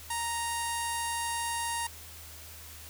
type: tone with low-pass filter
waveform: sawtooth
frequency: 932.3 Hz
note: A#5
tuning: in tune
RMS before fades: -33 dBFS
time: 0.1-1.87 s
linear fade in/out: 5 ms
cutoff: 10000 Hz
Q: 4.4
effects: added 79 Hz sine -50 dBFS peak until 2.89 s + white hiss -48 dBFS RMS until 2.89 s